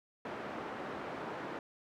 pink band-pass noise, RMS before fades -42 dBFS, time 0.25-1.59 s, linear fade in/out 2 ms, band 260 to 1500 Hz, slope 12 dB/octave, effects none

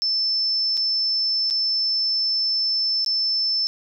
sine tone with dropouts, 5290 Hz, E8, 5 cents sharp, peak -19 dBFS, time 0.02-3.67 s, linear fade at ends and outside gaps 0 ms, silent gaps 0.77-0.775 / 1.501-1.508 / 3.047-3.062 s, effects none

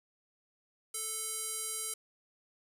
square tone with band-pass filter, 440 Hz, A4, in tune, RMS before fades -38 dBFS, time 0.94-1.94 s, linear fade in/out 5 ms, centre 9600 Hz, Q 2.6, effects none

